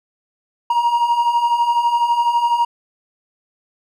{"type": "beating tone pair", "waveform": "triangle", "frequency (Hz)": [937, 949], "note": ["A#5", "A#5"], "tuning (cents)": [9, 31], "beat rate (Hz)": 12, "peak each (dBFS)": [-19, -13], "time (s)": [0.7, 2.65], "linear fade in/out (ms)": 5, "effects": []}